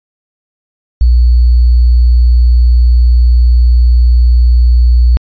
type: tone with sample-and-hold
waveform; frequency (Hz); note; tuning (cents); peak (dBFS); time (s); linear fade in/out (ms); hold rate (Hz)
sine; 60; B1; -49; -3; 1.01-5.17; 0; 4410
effects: resampled to 11025 Hz